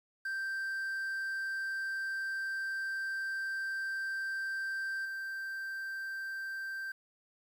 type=tone with level steps; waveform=triangle; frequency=1568 Hz; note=G6; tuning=in tune; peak=-32 / -35 dBFS; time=0.25-6.92 s; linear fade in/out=5 ms; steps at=5.05 s; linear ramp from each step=5 ms; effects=10-bit